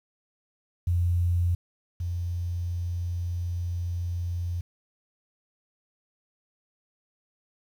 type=tone pair in turn; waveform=sine; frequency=87.31 / 87.31 Hz; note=F2 / F2; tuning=0 / 0 cents; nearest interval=unison; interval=0 cents; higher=neither; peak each=-21 / -27 dBFS; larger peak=first; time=0.87-1.55 / 2-4.61 s; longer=second; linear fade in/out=5 ms; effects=9-bit